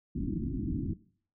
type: low-pass noise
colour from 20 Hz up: white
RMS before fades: -33 dBFS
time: 0.15-0.94 s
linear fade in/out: 10 ms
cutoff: 330 Hz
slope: 96 dB/octave
effects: noise-tail reverb RT60 0.5 s tail -19 dB re dry